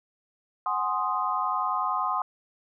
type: chord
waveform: sine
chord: Ab dominant seventh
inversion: third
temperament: equal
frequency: 740 / 830.6 / 1046.5 / 1244.5 Hz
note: Gb5 / Ab5 / C6 / Eb6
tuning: 0 / 0 / 0 / 0 cents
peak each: -32 / -33 / -28 / -29 dBFS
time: 0.66-2.22 s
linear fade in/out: 2 ms
effects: none